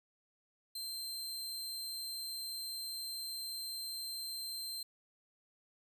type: tone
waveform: sawtooth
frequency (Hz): 4133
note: C8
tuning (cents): -22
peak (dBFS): -37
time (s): 0.75-4.83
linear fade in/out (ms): 5
effects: none